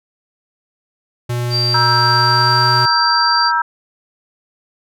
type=tone with pitch glide; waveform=square; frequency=121 to 123.61 Hz; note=B2 to B2; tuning=-35 to +2 cents; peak=-18 dBFS; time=1.29-2.86 s; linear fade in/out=10 ms; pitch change=+37 cents; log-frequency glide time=1.96-2.61 s
type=tone; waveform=sine; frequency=4699 Hz; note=D8; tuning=in tune; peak=-15 dBFS; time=1.5-3.52 s; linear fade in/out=50 ms
type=chord; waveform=sine; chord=E diminished; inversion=second; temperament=just; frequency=949.3 / 1318.5 / 1582.2 Hz; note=Bb5 / E6 / G6; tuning=+31 / 0 / +16 cents; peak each=-16 / -17 / -19 dBFS; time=1.74-3.62 s; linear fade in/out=5 ms
effects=none